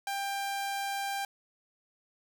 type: tone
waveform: sawtooth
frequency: 793 Hz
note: G5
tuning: 20 cents sharp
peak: -28 dBFS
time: 0.07-1.25 s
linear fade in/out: 2 ms
effects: none